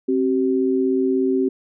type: tone pair together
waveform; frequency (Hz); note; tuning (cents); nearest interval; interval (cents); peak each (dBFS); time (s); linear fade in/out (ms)
sine; 265.4 / 381.9; C4 / G4; +25 / -45; tritone; 630; -19; 0.08-1.49; 10
effects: none